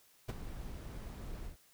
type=noise with ADSR envelope; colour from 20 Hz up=brown; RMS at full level=-31 dBFS; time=0.28-1.57 s; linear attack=14 ms; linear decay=23 ms; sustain=-13 dB; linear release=120 ms; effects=white hiss -66 dBFS RMS until 1.73 s